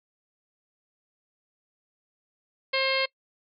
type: harmonic tone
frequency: 533 Hz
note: C5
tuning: 32 cents sharp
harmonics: 1 / 2 / 3 / 4 / 5 / 6 / 7 / 8 / 9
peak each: -28 / -33 / -36 / -28 / -33 / -32 / -40 / -31 / -38 dBFS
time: 2.73-3.06 s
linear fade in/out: 10 ms
effects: noise-tail reverb RT60 0.1 s tail -25 dB re dry